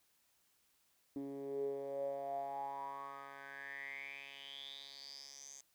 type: tone with band-pass filter sweep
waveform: 10% pulse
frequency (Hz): 138.59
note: C#3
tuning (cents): 0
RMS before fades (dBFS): -45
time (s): 1.16-5.61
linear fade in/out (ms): 2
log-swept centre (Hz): 300 to 6800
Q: 9.3
effects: white hiss -75 dBFS RMS until 5.74 s